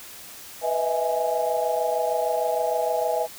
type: chord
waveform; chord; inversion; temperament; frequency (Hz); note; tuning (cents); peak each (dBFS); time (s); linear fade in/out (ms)
sine; E major seventh; second; equal with one note detuned; 493.9 / 632.8 / 659.3 / 830.6; B4 / D#5 / E5 / G#5; 0 / +29 / 0 / 0; -27; 0.61-3.28; 50
effects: white hiss -42 dBFS RMS until 3.38 s